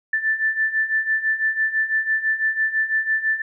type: beating tone pair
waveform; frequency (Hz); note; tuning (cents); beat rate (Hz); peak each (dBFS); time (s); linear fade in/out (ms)
sine; 1760 / 1766; A6 / A6; 0 / +6; 6; -24 / -20; 0.13-3.42; 5
effects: none